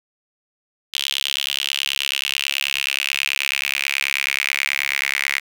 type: tone with high-pass filter sweep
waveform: sawtooth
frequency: 69.3 Hz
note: C#2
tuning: in tune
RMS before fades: -23 dBFS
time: 0.93-5.4 s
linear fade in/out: 20 ms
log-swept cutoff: 3200 to 2100 Hz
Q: 5.4
effects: 7-bit